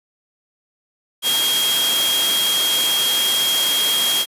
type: tone in noise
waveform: sine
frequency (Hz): 3254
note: G#7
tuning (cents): -36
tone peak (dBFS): -17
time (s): 1.22-4.26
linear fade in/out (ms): 50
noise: white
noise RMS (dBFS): -21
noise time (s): 1.22-4.26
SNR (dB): +1
effects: high-pass 200 Hz 12 dB/octave + resampled to 32000 Hz